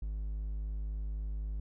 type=tone; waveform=triangle; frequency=51.91 Hz; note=G#1; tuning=in tune; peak=-32 dBFS; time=0.02-1.6 s; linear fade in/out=5 ms; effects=none